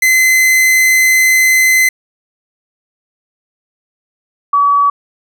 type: tone pair in turn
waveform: 45% pulse / sine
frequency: 2047 / 1139.6 Hz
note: C7 / C#6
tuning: -38 / +48 cents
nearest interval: minor seventh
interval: 1014 cents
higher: first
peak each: -7 dBFS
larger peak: neither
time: 0.02-1.89 / 4.53-4.9 s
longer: first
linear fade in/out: 5 ms
effects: none